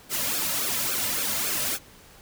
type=noise with flanger; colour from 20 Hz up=white; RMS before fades=-27 dBFS; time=0.09-1.79 s; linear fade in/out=50 ms; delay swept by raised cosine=1 to 2.7 ms; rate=3.6 Hz; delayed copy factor=-0.9; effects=pink hiss -51 dBFS RMS until 2.21 s